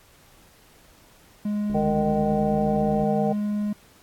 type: tone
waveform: triangle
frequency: 208.1 Hz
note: G#3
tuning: 4 cents sharp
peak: -21 dBFS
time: 1.45-3.73 s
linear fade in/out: 5 ms
type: click train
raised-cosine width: 3 ms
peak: -25 dBFS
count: 98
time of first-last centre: 1.7-3.038 s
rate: 72.5 Hz
type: harmonic tone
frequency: 153.6 Hz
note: D#3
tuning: 22 cents flat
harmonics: 1 / 3 / 4 / 5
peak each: -30 / -27 / -27 / -27 dBFS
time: 1.74-3.33 s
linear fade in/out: 10 ms
effects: pink hiss -55 dBFS RMS until 4.02 s + AAC 64 kbps